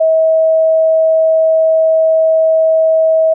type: tone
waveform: sine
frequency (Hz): 642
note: E5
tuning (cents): -46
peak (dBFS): -7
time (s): 0-3.34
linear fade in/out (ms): 10
effects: none